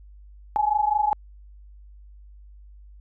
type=tone pair together; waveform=sine; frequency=830.6 / 855.4 Hz; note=G#5 / A5; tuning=0 / -49 cents; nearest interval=minor second; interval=51 cents; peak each=-22 dBFS; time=0.56-1.13 s; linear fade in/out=0 ms; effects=added 50 Hz sine -44 dBFS peak until 3 s